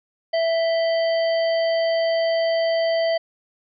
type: harmonic tone with a mistuned harmonic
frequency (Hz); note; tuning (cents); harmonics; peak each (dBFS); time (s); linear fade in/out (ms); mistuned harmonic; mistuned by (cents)
660; E5; +2; 1 / 3 / 5 / 7; -18 / -31 / -34 / -33; 0.33-3.18; 10; 5; -100
effects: none